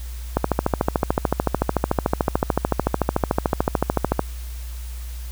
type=click train; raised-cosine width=1 ms; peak=-3 dBFS; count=53; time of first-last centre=0.37-4.194 s; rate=13.6 Hz; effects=added 60 Hz sine -29 dBFS peak until 5.31 s + white hiss -44 dBFS RMS until 5.31 s